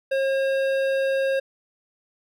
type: tone with hard clipping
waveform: sine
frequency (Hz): 539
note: C#5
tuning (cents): -49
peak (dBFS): -22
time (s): 0.11-1.4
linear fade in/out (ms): 10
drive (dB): 12
effects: none